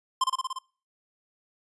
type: tone with echo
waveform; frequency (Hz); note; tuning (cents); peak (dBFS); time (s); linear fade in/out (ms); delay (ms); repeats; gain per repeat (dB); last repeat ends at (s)
square; 1046.5; C6; 0; -21; 0.21-0.24; 5; 58; 6; -2; 0.588
effects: noise-tail reverb RT60 0.4 s tail -23 dB re dry + resampled to 24000 Hz